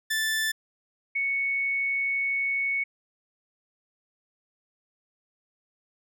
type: tone pair in turn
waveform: sawtooth / sine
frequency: 1760 / 2217 Hz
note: A6 / C#7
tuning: 0 / 0 cents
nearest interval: major third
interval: 400 cents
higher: second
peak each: -21 / -24 dBFS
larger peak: first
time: 0.1-0.52 / 1.15-2.84 s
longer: second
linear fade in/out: 10 ms
effects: none